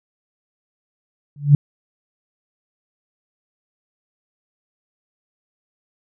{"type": "tone with exponential growth", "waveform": "sine", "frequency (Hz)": 144.3, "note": "D3", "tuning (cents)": -30, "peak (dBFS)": -3, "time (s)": [1.36, 1.55], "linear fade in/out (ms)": 2, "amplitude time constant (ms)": 41, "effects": []}